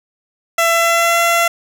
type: tone with pitch glide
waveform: 15% pulse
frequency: 670 to 680.5 Hz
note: E5 to F5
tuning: +28 to -45 cents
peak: -5 dBFS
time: 0.58-1.48 s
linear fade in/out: 5 ms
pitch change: +27 cents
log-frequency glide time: 0.7-1.2 s
effects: none